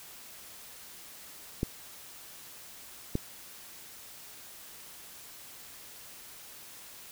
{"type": "clicks", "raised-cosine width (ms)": 3, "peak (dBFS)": -15, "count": 2, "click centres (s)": [1.631, 3.154], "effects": ["white hiss -49 dBFS RMS until 7.11 s"]}